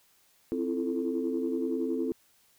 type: chord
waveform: sine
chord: F major seventh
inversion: second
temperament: equal with one note detuned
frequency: 261.6 / 329.6 / 340.3 / 440 Hz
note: C4 / E4 / F4 / A4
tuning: 0 / 0 / -45 / 0 cents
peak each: -31 / -34 / -34 / -33 dBFS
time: 0.52-2.12 s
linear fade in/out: 0 ms
effects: tanh soft clip ceiling -18 dBFS + white hiss -65 dBFS RMS until 2.58 s